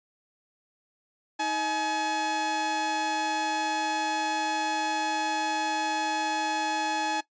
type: tone pair together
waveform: sawtooth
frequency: 315.7 / 847.5 Hz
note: D#4 / G#5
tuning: +25 / +35 cents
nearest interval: octave + perfect fourth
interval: 1710 cents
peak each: -30 / -23 dBFS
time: 1.39-7.21 s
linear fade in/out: 10 ms
effects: noise-tail reverb RT60 0.1 s tail -18 dB re dry + resampled to 16000 Hz